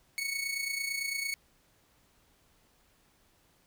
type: tone with amplitude modulation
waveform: sawtooth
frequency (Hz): 2217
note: C#7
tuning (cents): 0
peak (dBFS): -26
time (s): 0.18-1.34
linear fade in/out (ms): 0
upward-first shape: sine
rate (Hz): 28.9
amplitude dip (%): 60
effects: pink hiss -67 dBFS RMS until 3.66 s